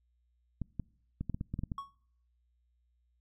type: clicks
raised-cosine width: 5 ms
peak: -23 dBFS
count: 10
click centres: 0.617 / 0.797 / 1.21 / 1.297 / 1.345 / 1.411 / 1.54 / 1.591 / 1.636 / 1.718 s
type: tone with exponential decay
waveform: triangle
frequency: 1108.7 Hz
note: C#6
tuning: in tune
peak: -32 dBFS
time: 1.78-1.95 s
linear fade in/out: 2 ms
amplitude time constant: 36 ms
effects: noise-tail reverb RT60 0.7 s tail -26 dB re dry + added 60 Hz sine -70 dBFS peak until 3.2 s